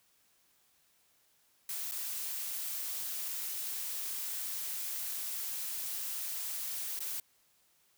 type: noise with dropouts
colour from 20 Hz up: blue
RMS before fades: -38 dBFS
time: 1.69-7.2 s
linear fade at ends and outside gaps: 2 ms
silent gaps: 1.913-1.919 / 6.992-7.004 s
effects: white hiss -70 dBFS RMS until 7.97 s